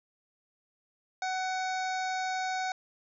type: harmonic tone with a mistuned harmonic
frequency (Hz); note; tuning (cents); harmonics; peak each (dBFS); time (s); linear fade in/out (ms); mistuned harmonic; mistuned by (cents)
748; F#5; +19; 1 / 2 / 3 / 5 / 6 / 7 / 8 / 9; -31 / -37 / -41 / -45 / -47 / -48 / -49 / -50; 1.22-2.72; 2; 6; -36
effects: none